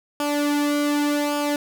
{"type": "tone with flanger", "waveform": "sawtooth", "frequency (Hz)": 291.9, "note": "D4", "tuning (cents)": -10, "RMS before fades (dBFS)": -22, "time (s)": [0.2, 1.56], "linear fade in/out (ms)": 2, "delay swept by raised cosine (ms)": [0.5, 2.3], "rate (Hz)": 0.86, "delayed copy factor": -0.65, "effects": []}